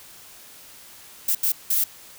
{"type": "noise bursts at uneven times", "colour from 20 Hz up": "violet", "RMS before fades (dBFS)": -21, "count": 3, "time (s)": [[1.28, 1.35], [1.43, 1.52], [1.7, 1.84]], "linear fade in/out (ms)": 5, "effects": ["white hiss -46 dBFS RMS until 2.18 s"]}